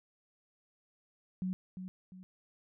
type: tone with echo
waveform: sine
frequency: 185.2 Hz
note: F#3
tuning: 2 cents sharp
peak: -32 dBFS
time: 1.42-1.53 s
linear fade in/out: 0 ms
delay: 350 ms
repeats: 2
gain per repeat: -8 dB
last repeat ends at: 2.23 s
effects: none